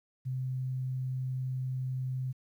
sine tone, 129.4 Hz, C3, 19 cents flat, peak -31 dBFS, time 0.25-2.33 s, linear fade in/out 20 ms, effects 11-bit

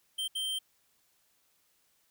square tone bursts at uneven times, 3136 Hz, G7, in tune, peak -32 dBFS, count 2, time 0.18-0.28 / 0.35-0.59 s, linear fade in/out 10 ms, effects white hiss -71 dBFS RMS until 2.1 s

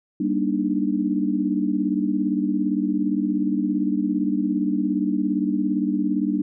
sine chord, Eb major seventh, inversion first, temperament equal with one note detuned, 196 / 235.7 / 293.7 / 311.1 Hz, G3 / Bb3 / D4 / Eb4, 0 / +19 / 0 / 0 cents, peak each -25 / -26 / -23 / -28 dBFS, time 0.2-6.42 s, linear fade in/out 5 ms, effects none

